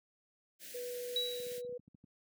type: band-stop noise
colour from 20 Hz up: white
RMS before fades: -49 dBFS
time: 0.59-1.62 s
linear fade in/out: 50 ms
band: 660 to 1500 Hz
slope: 96 dB/octave
type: tone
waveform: sine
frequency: 490 Hz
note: B4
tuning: 14 cents flat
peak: -39 dBFS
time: 0.74-1.78 s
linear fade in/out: 10 ms
type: tone with exponential decay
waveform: sine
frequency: 3899 Hz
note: B7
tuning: 23 cents flat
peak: -29 dBFS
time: 1.16-1.67 s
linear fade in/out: 2 ms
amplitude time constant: 110 ms
type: clicks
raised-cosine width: 5 ms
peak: -39 dBFS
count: 11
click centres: 1.401 / 1.467 / 1.518 / 1.58 / 1.648 / 1.693 / 1.725 / 1.795 / 1.879 / 1.947 / 2.041 s
effects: high-pass 200 Hz 12 dB/octave